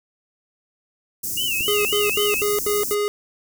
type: band-stop noise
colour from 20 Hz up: white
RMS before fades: -27 dBFS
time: 1.23-2.95 s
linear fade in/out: 10 ms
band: 390 to 5400 Hz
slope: 48 dB/octave
type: tone with vibrato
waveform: sine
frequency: 2794 Hz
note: F7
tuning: in tune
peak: -22 dBFS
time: 1.37-2.42 s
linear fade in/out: 5 ms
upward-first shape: sine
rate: 3.8 Hz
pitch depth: 150 cents each way
type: click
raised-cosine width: 3 ms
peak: -22 dBFS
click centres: 1.608 s
type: tone bursts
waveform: square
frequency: 413.6 Hz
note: G#4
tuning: 7 cents flat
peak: -20 dBFS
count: 6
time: 1.68-3.08 s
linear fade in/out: 0 ms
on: 170 ms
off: 76 ms
effects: none